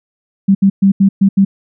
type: tone bursts at uneven times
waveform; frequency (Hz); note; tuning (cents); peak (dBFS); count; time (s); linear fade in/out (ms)
sine; 195.5; G3; -4; -5; 6; 0.48-0.55 / 0.62-0.7 / 0.82-0.92 / 1-1.09 / 1.21-1.29 / 1.37-1.45; 10
effects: none

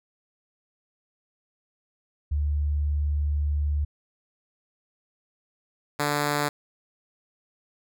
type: tone pair in turn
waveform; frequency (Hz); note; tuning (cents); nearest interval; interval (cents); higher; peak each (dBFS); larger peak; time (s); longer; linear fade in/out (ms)
sine / 5% pulse; 73.42 / 146.42; D2 / D3; 0 / -5; octave; 1195; second; -22 / -12; second; 2.31-3.85 / 5.99-6.49; first; 10
effects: none

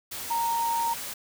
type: tone in noise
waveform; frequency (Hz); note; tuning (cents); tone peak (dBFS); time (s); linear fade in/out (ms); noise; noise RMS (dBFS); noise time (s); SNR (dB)
sine; 928; A#5; -8; -24; 0.3-0.94; 10; white; -36; 0.11-1.14; +9
effects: none

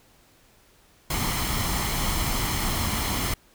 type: noise with comb filter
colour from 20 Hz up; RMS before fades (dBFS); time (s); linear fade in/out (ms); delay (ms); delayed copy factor
pink; -26; 1.1-3.34; 5; 0.95; +0.5
effects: pink hiss -58 dBFS RMS until 3.54 s

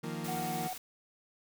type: chord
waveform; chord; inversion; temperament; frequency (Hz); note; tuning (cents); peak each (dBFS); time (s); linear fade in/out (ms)
30% pulse; Eb suspended second; none; equal with one note detuned; 155.56 / 174.61 / 231.5; Eb3 / F3 / Bb3; 0 / 0 / -12; -38; 0.03-0.68; 10
type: noise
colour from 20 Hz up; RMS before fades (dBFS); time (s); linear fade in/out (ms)
white; -44; 0.24-0.78; 5
type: tone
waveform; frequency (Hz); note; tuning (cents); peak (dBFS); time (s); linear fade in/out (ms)
triangle; 740; F#5; 0; -34; 0.28-0.73; 0
effects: none

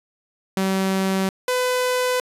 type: tone pair in turn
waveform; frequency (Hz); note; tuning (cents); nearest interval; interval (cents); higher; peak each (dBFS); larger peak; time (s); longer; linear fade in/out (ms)
sawtooth; 191.4 / 502.3; G3 / B4; -41 / +29; octave + perfect fourth; 1670; second; -15; neither; 0.57-1.29 / 1.48-2.2; neither; 2
effects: resampled to 32000 Hz

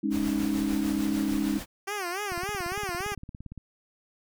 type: chord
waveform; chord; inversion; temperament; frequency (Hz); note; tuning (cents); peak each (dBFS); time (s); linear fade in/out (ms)
sine; Ab suspended fourth; none; equal; 207.7 / 277.2 / 311.1; Ab3 / Db4 / Eb4; 0 / 0 / 0; -29; 0.03-1.59; 10
type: noise with tremolo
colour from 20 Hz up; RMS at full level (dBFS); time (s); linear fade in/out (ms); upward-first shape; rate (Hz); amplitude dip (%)
pink; -37; 0.1-1.66; 50; sine; 6.7; 35
type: tone with vibrato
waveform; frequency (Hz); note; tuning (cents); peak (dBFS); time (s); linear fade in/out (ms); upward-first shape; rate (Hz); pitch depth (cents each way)
10% pulse; 380; F#4; +46; -22; 1.87-3.15; 10; sine; 3.5; 170
type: click train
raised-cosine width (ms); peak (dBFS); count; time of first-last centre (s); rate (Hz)
5; -28; 23; 2.32-3.577; 17.5
effects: none

